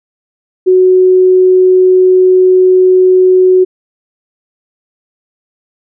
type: tone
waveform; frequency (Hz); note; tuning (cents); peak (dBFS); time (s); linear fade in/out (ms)
sine; 370; F#4; 0; -3; 0.66-3.65; 20
effects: none